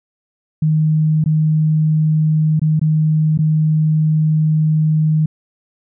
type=tone with dropouts; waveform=sine; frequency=155.56 Hz; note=D#3; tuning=in tune; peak=-11 dBFS; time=0.62-5.26 s; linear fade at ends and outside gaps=5 ms; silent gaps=1.241-1.259 / 2.595-2.616 / 2.795-2.814 / 3.376-3.388 s; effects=none